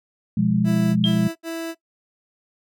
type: chord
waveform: sine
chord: F diminished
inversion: second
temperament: equal with one note detuned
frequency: 123.47 / 174.61 / 207.1 Hz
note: Cb3 / F3 / Ab3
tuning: 0 / 0 / -5 cents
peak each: -24 / -21 / -19 dBFS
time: 0.37-1.28 s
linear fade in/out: 5 ms
type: tone bursts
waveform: 30% pulse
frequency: 329.6 Hz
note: E4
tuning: in tune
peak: -24 dBFS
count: 3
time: 0.64-1.75 s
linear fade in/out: 50 ms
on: 320 ms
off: 75 ms
type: tone with exponential decay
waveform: sine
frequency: 3200 Hz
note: G7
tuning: 35 cents sharp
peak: -15 dBFS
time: 1.04-1.24 s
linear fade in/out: 1 ms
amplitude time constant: 42 ms
effects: noise-tail reverb RT60 0.1 s tail -19 dB re dry